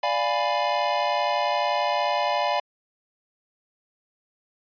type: chord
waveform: square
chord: D diminished seventh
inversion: none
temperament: equal with one note detuned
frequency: 587.3 / 698.5 / 830.6 / 992.9 Hz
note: D5 / F5 / Ab5 / Cb6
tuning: 0 / 0 / 0 / +9 cents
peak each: -28 dBFS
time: 0.03-2.6 s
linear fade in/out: 5 ms
effects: resampled to 11025 Hz